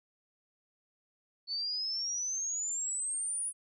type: exponential sweep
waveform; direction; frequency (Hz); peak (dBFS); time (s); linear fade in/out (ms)
sine; up; 4435 to 9930; -32; 1.47-3.53; 50
effects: none